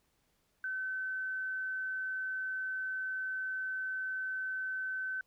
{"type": "tone", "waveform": "sine", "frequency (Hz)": 1527, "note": "G6", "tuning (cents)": -46, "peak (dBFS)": -34, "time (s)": [0.64, 5.21], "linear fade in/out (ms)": 2, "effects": ["pink hiss -75 dBFS RMS until 5.26 s"]}